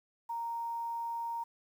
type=tone with quantisation; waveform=sine; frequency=930 Hz; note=A#5; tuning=4 cents flat; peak=-34 dBFS; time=0.29-1.44 s; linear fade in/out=10 ms; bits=10; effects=none